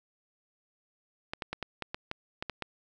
clicks, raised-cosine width 0.3 ms, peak -18 dBFS, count 10, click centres 1.335 / 1.422 / 1.53 / 1.627 / 1.823 / 1.945 / 2.114 / 2.425 / 2.497 / 2.623 s, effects none

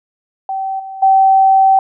sine tone with level steps, 771 Hz, G5, 29 cents flat, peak -17 / -25 / -6 dBFS, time 0.49-1.79 s, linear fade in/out 2 ms, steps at 0.79 / 1.02 s, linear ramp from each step 10 ms, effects none

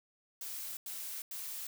blue noise bursts, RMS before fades -42 dBFS, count 3, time 0.41-1.67 s, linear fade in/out 2 ms, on 360 ms, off 90 ms, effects none

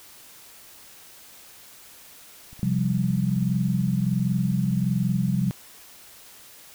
click train, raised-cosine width 5 ms, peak -33 dBFS, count 47, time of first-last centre 2.53-5.479 s, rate 15.6 Hz
sine chord, C suspended fourth, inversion none, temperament equal, 130.81 / 174.61 / 196 Hz, C3 / F3 / G3, 0 / 0 / 0 cents, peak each -25 dBFS, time 2.63-5.51 s, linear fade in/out 0 ms
effects white hiss -48 dBFS RMS until 6.74 s

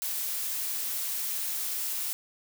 blue noise, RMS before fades -32 dBFS, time 0.02-2.13 s, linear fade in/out 0 ms, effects none

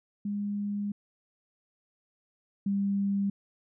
sine tone pair in turn, 204.1 / 198.98 Hz, G#3 / G3, -30 / +26 cents, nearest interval unison, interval 44 cents, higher first, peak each -29 / -25 dBFS, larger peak second, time 0.25-0.92 / 2.66-3.3 s, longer first, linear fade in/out 5 ms, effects none

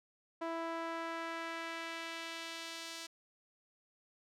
sawtooth tone with band-pass filter sweep, 330.5 Hz, E4, 5 cents sharp, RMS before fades -42 dBFS, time 0.41-3.07 s, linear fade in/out 10 ms, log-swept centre 840 to 5000 Hz, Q 1, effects none

